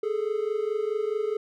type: tone pair together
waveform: triangle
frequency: 415.3 / 440 Hz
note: G#4 / A4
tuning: 0 / 0 cents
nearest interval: minor second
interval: 100 cents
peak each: -26 dBFS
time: 0.03-1.37 s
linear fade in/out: 5 ms
effects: none